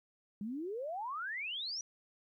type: exponential sweep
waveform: sine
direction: up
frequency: 196 to 5920 Hz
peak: -37 dBFS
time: 0.41-1.81 s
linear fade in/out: 2 ms
effects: 13-bit